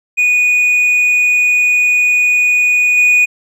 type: tone with level steps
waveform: triangle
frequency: 2468 Hz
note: D#7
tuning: 15 cents flat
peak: -7 / -5 dBFS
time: 0.17-3.26 s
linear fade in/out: 20 ms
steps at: 2.97 s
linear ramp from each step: 5 ms
effects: resampled to 32000 Hz